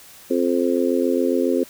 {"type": "harmonic tone", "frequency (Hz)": 87.31, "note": "F2", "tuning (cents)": 0, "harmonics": [3, 4, 5, 6], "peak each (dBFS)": [-21, -22, -23, -24], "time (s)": [0.3, 1.64], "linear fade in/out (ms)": 10, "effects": ["white hiss -45 dBFS RMS until 1.69 s"]}